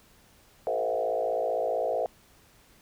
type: tone with frequency modulation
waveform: sine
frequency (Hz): 580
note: D5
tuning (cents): -22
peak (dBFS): -25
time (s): 0.67-2.06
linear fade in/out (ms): 0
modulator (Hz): 55.5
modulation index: 2.6
effects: pink hiss -59 dBFS RMS until 2.81 s